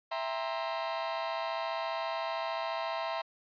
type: chord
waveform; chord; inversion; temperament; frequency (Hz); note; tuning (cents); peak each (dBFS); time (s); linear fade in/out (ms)
40% pulse; C dominant seventh; first; equal with one note detuned; 659.3 / 798.6 / 932.3 / 1046.5; E5 / G5 / Bb5 / C6; 0 / +32 / 0 / 0; -35 / -40 / -38 / -38; 0.11-3.22; 10
effects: resampled to 11025 Hz